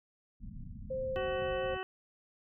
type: low-pass noise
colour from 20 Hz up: pink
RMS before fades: -45 dBFS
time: 0.4-1.78 s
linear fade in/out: 20 ms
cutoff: 250 Hz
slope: 96 dB/octave
type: tone with pitch glide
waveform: sine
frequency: 523.3 to 528.8 Hz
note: C5 to C5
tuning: 0 to +18 cents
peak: -33 dBFS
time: 0.9-1.75 s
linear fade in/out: 10 ms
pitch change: +18 cents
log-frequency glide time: 1.14-1.62 s
type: harmonic tone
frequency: 375.5 Hz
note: F#4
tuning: 26 cents sharp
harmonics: 1 / 2 / 3 / 4 / 5 / 7 / 8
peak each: -39 / -42 / -44 / -45 / -46 / -47 / -48 dBFS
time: 1.16-1.83 s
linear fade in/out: 0 ms
effects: none